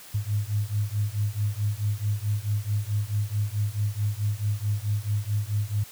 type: beating tone pair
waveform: sine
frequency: 101.9 / 106.5 Hz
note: G#2 / G#2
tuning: -32 / +44 cents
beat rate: 4.6 Hz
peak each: -27 / -27 dBFS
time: 0.14-5.84 s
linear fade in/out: 10 ms
effects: white hiss -46 dBFS RMS until 5.91 s